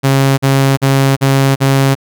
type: tone bursts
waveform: sawtooth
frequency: 136.1 Hz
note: C#3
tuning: 31 cents flat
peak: -4 dBFS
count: 5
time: 0.03-1.952 s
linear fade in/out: 20 ms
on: 350 ms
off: 43 ms
effects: none